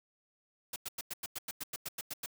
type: noise bursts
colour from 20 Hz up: white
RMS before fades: -39 dBFS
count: 13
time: 0.73-2.261 s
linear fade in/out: 5 ms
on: 31 ms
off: 94 ms
effects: none